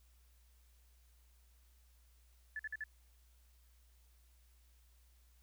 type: tone bursts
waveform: sine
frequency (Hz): 1735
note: A6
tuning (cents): -25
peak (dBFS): -39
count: 4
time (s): 2.56-2.839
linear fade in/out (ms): 2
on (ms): 33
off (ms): 49
effects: added 60 Hz sine -64 dBFS peak until 5.42 s + white hiss -74 dBFS RMS until 5.42 s